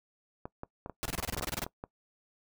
clicks, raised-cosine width 1 ms, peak -25 dBFS, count 10, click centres 0.455 / 0.634 / 0.861 / 0.897 / 1.186 / 1.367 / 1.411 / 1.623 / 1.665 / 1.839 s
pink noise bursts, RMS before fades -34 dBFS, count 13, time 1.03-1.642 s, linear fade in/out 0 ms, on 24 ms, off 25 ms
effects noise-tail reverb RT60 0.1 s tail -21 dB re dry

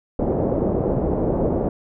white low-pass noise, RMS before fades -21 dBFS, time 0.19-1.69 s, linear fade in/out 2 ms, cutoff 570 Hz, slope 24 dB/octave, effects none

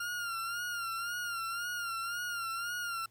40% pulse tone with vibrato, 1396.9 Hz, F6, in tune, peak -34 dBFS, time 0-3.06 s, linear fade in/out 5 ms, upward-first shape sine, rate 1.9 Hz, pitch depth 62 cents each way, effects added 112 Hz sine -65 dBFS peak until 3.1 s + pink hiss -70 dBFS RMS until 3.1 s

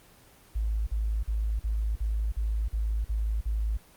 sine tone bursts, 53.8 Hz, A1, 38 cents flat, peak -25 dBFS, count 9, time 0.55-3.774 s, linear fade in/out 10 ms, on 320 ms, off 43 ms, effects pink hiss -56 dBFS RMS until 3.96 s + Opus 24 kbps

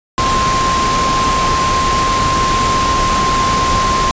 sine tone in noise, 1052 Hz, C6, 9 cents sharp, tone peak -13 dBFS, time 0.18-4.11 s, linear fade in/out 0 ms, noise pink, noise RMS -17 dBFS, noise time 0.18-4.11 s, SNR +1 dB, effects resampled to 16000 Hz

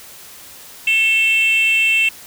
sine tone with frequency modulation, 2673 Hz, E7, 23 cents sharp, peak -10 dBFS, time 0.87-2.09 s, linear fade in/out 5 ms, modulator 481 Hz, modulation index 0.54, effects tanh soft clip ceiling -10 dBFS + white hiss -39 dBFS RMS until 2.26 s

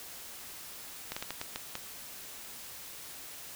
slowing click train, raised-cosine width 0.2 ms, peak -18 dBFS, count 7, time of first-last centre 1.12-1.754 s, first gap 45 ms, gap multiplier 1.34, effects white hiss -46 dBFS RMS until 3.55 s

